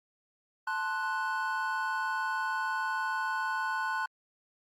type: chord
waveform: triangle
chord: F# diminished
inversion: first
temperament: equal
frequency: 880 / 1046.5 / 1480 Hz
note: A5 / C6 / F#6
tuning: 0 / 0 / 0 cents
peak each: -33 / -33 / -31 dBFS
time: 0.67-4.06 s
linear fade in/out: 5 ms
effects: Opus 48 kbps